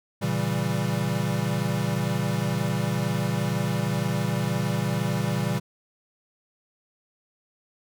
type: chord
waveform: square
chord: A# diminished seventh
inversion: none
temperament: equal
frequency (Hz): 116.54 / 138.59 / 164.81 / 196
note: A#2 / C#3 / E3 / G3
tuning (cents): 0 / 0 / 0 / 0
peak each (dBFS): -30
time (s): 0.21-5.6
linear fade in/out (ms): 20
effects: none